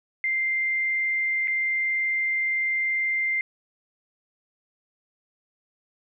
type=tone with dropouts; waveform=sine; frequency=2093 Hz; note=C7; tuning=in tune; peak=-22 dBFS; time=0.24-3.41 s; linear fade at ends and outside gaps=1 ms; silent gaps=1.474-1.48 s; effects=none